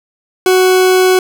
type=tone; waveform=40% pulse; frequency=371.1 Hz; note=F#4; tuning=5 cents sharp; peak=-6 dBFS; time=0.46-1.19 s; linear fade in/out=2 ms; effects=none